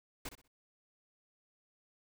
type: noise with echo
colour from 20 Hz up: pink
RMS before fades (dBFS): -42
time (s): 0.25-0.29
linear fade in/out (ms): 5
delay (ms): 63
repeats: 3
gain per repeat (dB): -11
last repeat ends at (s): 0.479
effects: none